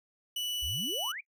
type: tone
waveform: 40% pulse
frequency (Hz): 2960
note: F#7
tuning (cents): 0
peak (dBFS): -31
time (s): 0.36-1.12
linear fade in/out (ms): 5
type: exponential sweep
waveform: sine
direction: up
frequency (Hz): 55 to 2500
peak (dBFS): -37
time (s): 0.62-1.21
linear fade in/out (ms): 10
effects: noise-tail reverb RT60 0.1 s tail -22 dB re dry